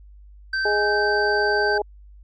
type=tone; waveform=square; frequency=1553 Hz; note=G6; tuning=17 cents flat; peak=-22 dBFS; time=0.53-1.78 s; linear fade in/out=5 ms
type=harmonic tone; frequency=207.7 Hz; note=G#3; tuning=in tune; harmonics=2 / 3 / 4; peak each=-22 / -28 / -25 dBFS; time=0.65-1.82 s; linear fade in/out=5 ms
effects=added 50 Hz sine -43 dBFS peak until 2.23 s + resampled to 16000 Hz